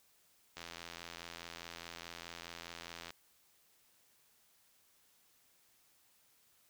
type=click train; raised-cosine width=0.2 ms; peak=-28 dBFS; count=216; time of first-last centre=0.57-3.105 s; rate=84.8 Hz; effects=white hiss -70 dBFS RMS until 6.69 s